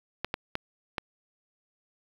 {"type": "clicks", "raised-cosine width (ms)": 0.3, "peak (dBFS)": -13, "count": 4, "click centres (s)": [0.246, 0.341, 0.554, 0.982], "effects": ["low-pass 5000 Hz 12 dB/octave", "7-bit"]}